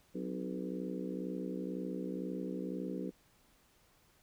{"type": "harmonic tone with a mistuned harmonic", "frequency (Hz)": 62, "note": "B1", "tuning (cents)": 7, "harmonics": [3, 4, 5, 6, 7, 8], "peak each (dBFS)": [-41, -43, -43, -46, -46, -47], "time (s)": [0.14, 3.11], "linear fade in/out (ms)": 20, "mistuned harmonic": 4, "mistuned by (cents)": 72, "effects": ["pink hiss -68 dBFS RMS until 4.22 s"]}